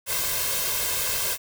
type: noise with comb filter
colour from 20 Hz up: white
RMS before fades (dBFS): -26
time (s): 0.06-1.38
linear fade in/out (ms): 50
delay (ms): 1.9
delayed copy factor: +0.75
effects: none